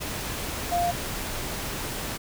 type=tone in noise; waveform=sine; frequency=698.5 Hz; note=F5; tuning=in tune; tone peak=-22 dBFS; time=0.71-0.92 s; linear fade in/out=20 ms; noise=pink; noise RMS=-32 dBFS; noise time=0-2.18 s; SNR=+7 dB; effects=none